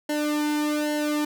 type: tone with flanger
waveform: sawtooth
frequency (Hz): 298.8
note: D4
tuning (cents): +30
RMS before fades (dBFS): -25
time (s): 0.09-1.25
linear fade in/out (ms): 5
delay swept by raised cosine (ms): 0.82 to 1.59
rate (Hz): 1.2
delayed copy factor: -0.85
effects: none

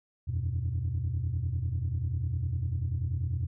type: chord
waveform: sine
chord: E suspended second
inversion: none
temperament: equal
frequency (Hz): 82.41 / 92.5 / 123.47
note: E2 / F#2 / B2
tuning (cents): 0 / 0 / 0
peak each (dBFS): -31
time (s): 0.27-3.47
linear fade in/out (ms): 20
effects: tanh soft clip ceiling -23 dBFS

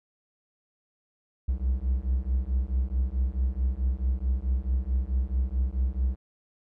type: beating tone pair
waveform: triangle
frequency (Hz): 61.74 / 66.34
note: B1 / C2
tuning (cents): 0 / +25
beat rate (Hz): 4.6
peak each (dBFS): -25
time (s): 1.48-6.16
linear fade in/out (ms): 10
effects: none

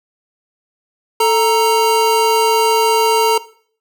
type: tone pair together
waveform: square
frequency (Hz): 441.4 / 932.3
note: A4 / A#5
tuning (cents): +5 / 0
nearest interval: octave + minor second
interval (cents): 1295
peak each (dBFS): -14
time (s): 1.2-3.38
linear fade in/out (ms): 5
effects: noise-tail reverb RT60 0.5 s tail -18 dB re dry

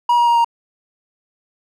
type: tone with pitch steps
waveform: triangle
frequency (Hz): 959 / 950.7 / 942.5 / 934.4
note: A#5 / A#5 / A#5 / A#5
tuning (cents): +49 / +34 / +19 / +4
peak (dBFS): -9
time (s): 0.09-0.446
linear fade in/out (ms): 5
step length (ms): 89
effects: none

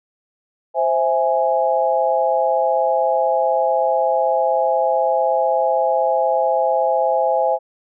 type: chord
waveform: sine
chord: C augmented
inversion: none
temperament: equal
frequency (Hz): 523.3 / 659.3 / 830.6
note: C5 / E5 / G#5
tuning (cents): 0 / 0 / 0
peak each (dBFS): -19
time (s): 0.74-7.59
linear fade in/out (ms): 50
effects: none

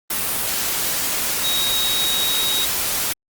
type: tone in noise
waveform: sine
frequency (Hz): 3790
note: A#7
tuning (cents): +28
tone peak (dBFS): -20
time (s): 1.44-2.65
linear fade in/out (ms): 5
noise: white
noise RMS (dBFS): -22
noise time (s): 0.1-3.13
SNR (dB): -1
effects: Opus 32 kbps

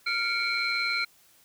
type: tone cluster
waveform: sine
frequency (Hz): 1393 / 2201 / 2321 / 4127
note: F6 / C#7 / D7 / C8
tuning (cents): -5 / -13 / -21 / -25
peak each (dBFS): -30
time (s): 0.06-1.05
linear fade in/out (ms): 10
effects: tanh soft clip ceiling -18 dBFS + white hiss -60 dBFS RMS until 1.44 s

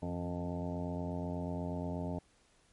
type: harmonic tone with a mistuned harmonic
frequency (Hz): 88.3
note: F2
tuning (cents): +20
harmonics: 1 / 2 / 3 / 4 / 5 / 6 / 7 / 8 / 9 / 10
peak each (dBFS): -41 / -39 / -41 / -49 / -47 / -53 / -44 / -52 / -53 / -50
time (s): 0.02-2.19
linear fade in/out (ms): 5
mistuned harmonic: 2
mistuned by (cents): -61
effects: pink hiss -68 dBFS RMS until 2.72 s + MP3 48 kbps

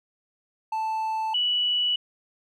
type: tone pair in turn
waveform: triangle / sine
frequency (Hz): 880 / 2949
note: A5 / F#7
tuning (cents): 0 / -6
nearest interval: octave + major sixth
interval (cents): 2094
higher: second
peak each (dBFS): -23 / -21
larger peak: second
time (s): 0.72-1.34 / 1.34-1.96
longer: neither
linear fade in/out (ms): 5
effects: none

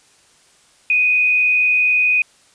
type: tone with frequency modulation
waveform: sine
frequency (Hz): 2489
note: D#7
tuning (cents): 0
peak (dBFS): -12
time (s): 0.9-2.22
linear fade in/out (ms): 2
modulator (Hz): 64.1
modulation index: 0.53
effects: white hiss -53 dBFS RMS until 2.54 s + resampled to 22050 Hz

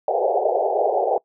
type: band-pass noise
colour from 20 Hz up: white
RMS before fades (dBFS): -20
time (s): 0.08-1.18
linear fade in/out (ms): 2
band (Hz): 380 to 810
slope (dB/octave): 96
effects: noise-tail reverb RT60 0.1 s tail -23 dB re dry

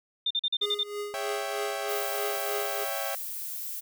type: tone bursts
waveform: sine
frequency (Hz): 3606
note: A7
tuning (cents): +42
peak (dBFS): -24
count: 7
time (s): 0.26-0.834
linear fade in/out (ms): 5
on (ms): 46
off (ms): 42
type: tone with tremolo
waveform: square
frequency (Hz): 412.5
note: G#4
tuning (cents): -12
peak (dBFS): -31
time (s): 0.61-2.85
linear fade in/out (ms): 20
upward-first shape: triangle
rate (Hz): 3.2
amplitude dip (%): 80
type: chord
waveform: sawtooth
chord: C# diminished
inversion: none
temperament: equal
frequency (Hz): 554.4 / 659.3 / 784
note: C#5 / E5 / G5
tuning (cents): 0 / 0 / 0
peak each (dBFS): -32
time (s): 1.14-3.15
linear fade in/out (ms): 0
type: noise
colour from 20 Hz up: violet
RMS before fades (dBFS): -36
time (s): 1.88-3.81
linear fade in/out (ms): 20
effects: none

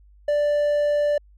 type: tone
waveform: triangle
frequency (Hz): 587.3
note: D5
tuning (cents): 0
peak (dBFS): -16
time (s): 0.28-1.18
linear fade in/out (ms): 5
effects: added 50 Hz sine -49 dBFS peak until 1.37 s

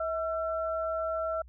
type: tone pair together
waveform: sine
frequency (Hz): 645.1 / 1347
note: E5 / E6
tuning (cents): -38 / +37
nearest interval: octave + minor second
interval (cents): 1275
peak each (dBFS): -30 / -34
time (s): 0-1.42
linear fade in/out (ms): 5
effects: added 61 Hz sine -49 dBFS peak until 1.48 s

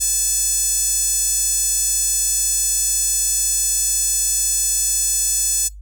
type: tone with high-pass filter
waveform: sawtooth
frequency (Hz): 866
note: A5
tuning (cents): -28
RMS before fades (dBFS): -19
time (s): 0-5.69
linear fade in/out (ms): 20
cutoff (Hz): 7500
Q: 4
effects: noise-tail reverb RT60 0.2 s tail -24 dB re dry + added 50 Hz sine -34 dBFS peak until 5.81 s

